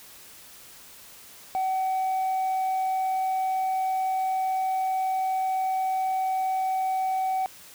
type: tone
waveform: sine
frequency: 757 Hz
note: F#5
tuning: 39 cents sharp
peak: -21 dBFS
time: 1.55-7.46 s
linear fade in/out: 0 ms
effects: tanh soft clip ceiling -22 dBFS + white hiss -48 dBFS RMS until 7.74 s